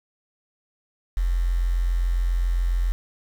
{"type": "tone with quantisation", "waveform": "sine", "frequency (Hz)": 43.65, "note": "F1", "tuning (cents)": 0, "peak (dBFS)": -19, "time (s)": [1.17, 2.92], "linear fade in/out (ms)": 0, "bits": 7, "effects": []}